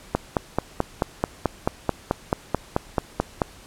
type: click train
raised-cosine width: 1 ms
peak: -5 dBFS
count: 16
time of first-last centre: 0.15-3.418 s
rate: 4.59 Hz
effects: pink hiss -47 dBFS RMS until 3.66 s + low-pass 11000 Hz 12 dB/octave